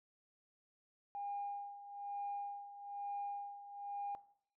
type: tone with tremolo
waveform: sine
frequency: 809 Hz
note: G#5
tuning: 46 cents flat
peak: -37 dBFS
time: 1.15-4.15 s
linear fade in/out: 0 ms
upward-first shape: sine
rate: 1.1 Hz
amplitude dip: 75%
effects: noise-tail reverb RT60 0.6 s tail -17 dB re dry + tanh soft clip ceiling -34 dBFS